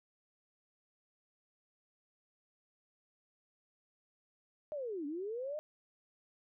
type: linear two-way sweep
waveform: sine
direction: down then up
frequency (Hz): 622.3 to 277.2 to 622.3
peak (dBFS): -37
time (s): 4.72-5.59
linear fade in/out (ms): 0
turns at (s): 5.06
effects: none